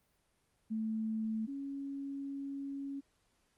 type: tone pair in turn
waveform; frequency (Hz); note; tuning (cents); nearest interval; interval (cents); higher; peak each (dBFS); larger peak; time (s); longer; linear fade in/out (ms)
sine; 220 / 277.2; A3 / C#4; 0 / 0; major third; 400; second; -33 / -38; first; 0.7-1.47 / 1.47-3.01; second; 20
effects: pink hiss -75 dBFS RMS until 3.57 s + Opus 32 kbps